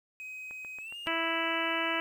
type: tone with pitch glide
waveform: triangle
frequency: 2524 to 2833 Hz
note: D#7 to F7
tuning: +24 to +24 cents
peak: -38 dBFS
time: 0.2-1.08 s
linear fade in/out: 0 ms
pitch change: +200 cents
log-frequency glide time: 0.79-0.96 s
type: click train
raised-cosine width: 0.5 ms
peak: -35 dBFS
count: 5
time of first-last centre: 0.51-1.062 s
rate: 7.24 Hz
type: harmonic tone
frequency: 329.6 Hz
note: E4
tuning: in tune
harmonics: 1 / 2 / 3 / 4 / 5 / 6 / 7 / 8 / 9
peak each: -37 / -37 / -37 / -37 / -37 / -37 / -37 / -37 / -37 dBFS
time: 1.07-2 s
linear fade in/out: 0 ms
effects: 10-bit